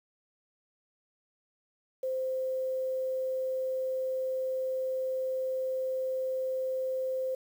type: tone with quantisation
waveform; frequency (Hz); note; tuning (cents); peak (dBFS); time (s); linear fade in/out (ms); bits
sine; 520; C5; -11; -29; 2.03-7.35; 5; 9
effects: none